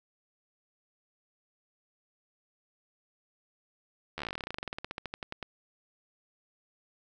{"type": "slowing click train", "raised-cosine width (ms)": 0.3, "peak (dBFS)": -20, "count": 30, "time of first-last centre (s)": [4.18, 5.428], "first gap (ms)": 12, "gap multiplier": 1.08, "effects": []}